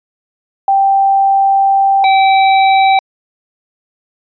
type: tone pair in turn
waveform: sine / square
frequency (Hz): 784 / 773.2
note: G5 / G5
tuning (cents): 0 / -24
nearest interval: unison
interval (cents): 24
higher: first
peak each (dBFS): -7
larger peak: neither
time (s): 0.68-2.04 / 2.04-2.99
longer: first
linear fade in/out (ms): 2
effects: resampled to 11025 Hz